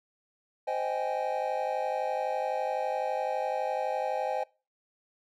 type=chord; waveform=triangle; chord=Ab major seventh; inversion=first; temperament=just; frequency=519.1 / 623 / 778.7 / 830.6 Hz; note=C5 / Eb5 / G5 / Ab5; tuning=-14 / +2 / -12 / 0 cents; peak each=-32 dBFS; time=0.67-4.44 s; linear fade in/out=10 ms; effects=noise-tail reverb RT60 0.3 s tail -22 dB re dry